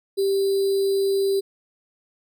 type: tone with sample-and-hold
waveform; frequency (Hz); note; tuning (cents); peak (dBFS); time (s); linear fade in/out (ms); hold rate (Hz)
sine; 392; G4; 0; -18; 0.17-1.41; 20; 4410
effects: none